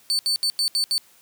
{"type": "tone bursts at uneven times", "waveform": "35% pulse", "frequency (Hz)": 4500, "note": "C#8", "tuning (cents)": 25, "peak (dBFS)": -18, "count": 6, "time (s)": [[0.1, 0.19], [0.26, 0.36], [0.43, 0.5], [0.59, 0.68], [0.75, 0.84], [0.91, 0.98]], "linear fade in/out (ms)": 0, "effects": ["white hiss -55 dBFS RMS until 1.21 s", "high-pass 100 Hz 12 dB/octave"]}